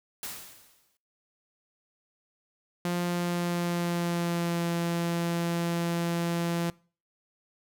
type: noise with exponential decay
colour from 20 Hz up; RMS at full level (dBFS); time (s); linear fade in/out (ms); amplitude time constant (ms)
white; -35; 0.23-0.97; 1; 160
type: tone with pitch glide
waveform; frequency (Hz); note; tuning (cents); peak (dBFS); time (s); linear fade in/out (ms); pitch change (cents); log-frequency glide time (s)
sawtooth; 175.3 to 170.31; F3 to F3; +7 to -43; -23; 2.85-6.7; 2; -50; 3.03-4.68
effects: noise-tail reverb RT60 0.4 s tail -23 dB re dry